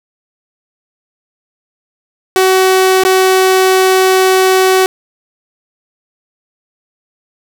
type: tone with dropouts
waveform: sawtooth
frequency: 376.4 Hz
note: F#4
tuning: 30 cents sharp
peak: -3 dBFS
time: 2.36-4.86 s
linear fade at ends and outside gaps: 0 ms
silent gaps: 3.036-3.05 s
effects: 7-bit